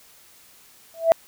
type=tone with exponential growth; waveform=sine; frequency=659.3 Hz; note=E5; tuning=in tune; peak=-7 dBFS; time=0.94-1.12 s; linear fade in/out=0 ms; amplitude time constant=39 ms; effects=tanh soft clip ceiling -4 dBFS + white hiss -52 dBFS RMS until 1.27 s